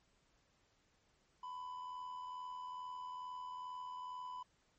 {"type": "tone with amplitude modulation", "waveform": "triangle", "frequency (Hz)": 1000, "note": "B5", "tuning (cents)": 21, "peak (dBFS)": -40, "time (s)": [1.43, 4.43], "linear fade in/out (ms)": 5, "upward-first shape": "sine", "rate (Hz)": 82.3, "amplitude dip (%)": 45, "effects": ["pink hiss -75 dBFS RMS until 4.78 s", "MP3 32 kbps"]}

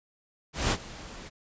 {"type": "noise with ADSR envelope", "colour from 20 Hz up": "pink", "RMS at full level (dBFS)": -24, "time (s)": [0.53, 1.3], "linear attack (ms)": 180, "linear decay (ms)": 59, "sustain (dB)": -19, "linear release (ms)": 28, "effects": ["resampled to 16000 Hz"]}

